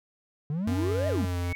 triangle exponential two-way sweep, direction up then down, 141.1 to 647 to 182.4 Hz, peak -25 dBFS, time 0.5-1.25 s, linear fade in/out 2 ms, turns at 1.08 s
square tone with pitch glide, 93 to 88.03 Hz, F#2 to F2, +9 to +14 cents, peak -28 dBFS, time 0.67-1.53 s, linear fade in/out 5 ms, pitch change -95 cents, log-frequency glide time 1.18-1.37 s
sine tone with exponential growth, 2217 Hz, C#7, in tune, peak -31 dBFS, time 1.35-1.55 s, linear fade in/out 0 ms, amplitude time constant 42 ms
effects none

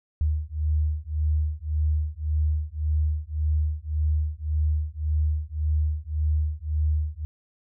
sine beating tone pair, 75.6 / 77.4 Hz, D#2 / D#2, -49 / -9 cents, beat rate 1.8 Hz, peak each -25 dBFS, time 0.21-7.25 s, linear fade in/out 0 ms, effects none

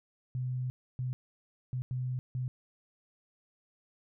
sine tone bursts at uneven times, 126.9 Hz, B2, 47 cents sharp, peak -31 dBFS, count 5, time 0.35-0.7 / 0.99-1.13 / 1.73-1.82 / 1.91-2.19 / 2.35-2.48 s, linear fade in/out 0 ms, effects none

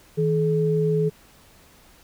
sine tone pair together, 160 / 427.1 Hz, D#3 / G#4, +49 / +48 cents, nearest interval octave + perfect fourth, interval 1699 cents, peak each -21 dBFS, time 0.17-1.1 s, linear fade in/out 20 ms, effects pink hiss -53 dBFS RMS until 2.03 s

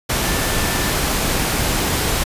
sine tone in noise, 1769 Hz, A6, 9 cents sharp, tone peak -30 dBFS, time 0.23-0.92 s, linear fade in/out 10 ms, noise pink, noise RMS -19 dBFS, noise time 0.09-2.24 s, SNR -14 dB, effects resampled to 32000 Hz

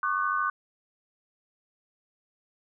sine tone cluster, 1102 / 1195 / 1500 Hz, C#6 / D6 / F#6, -11 / +30 / +23 cents, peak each -29 dBFS, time 0.03-0.5 s, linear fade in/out 2 ms, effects none

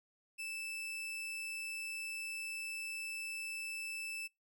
40% pulse tone, 2637 Hz, E7, in tune, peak -39 dBFS, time 0.38-4.28 s, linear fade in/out 20 ms, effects noise-tail reverb RT60 0.2 s tail -26 dB re dry

